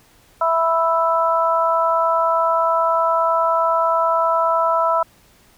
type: harmonic tone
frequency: 329.6 Hz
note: E4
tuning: in tune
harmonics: 2 / 3 / 4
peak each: -19 / -19 / -19 dBFS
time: 0.41-5.03 s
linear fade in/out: 5 ms
effects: pink hiss -53 dBFS RMS until 5.57 s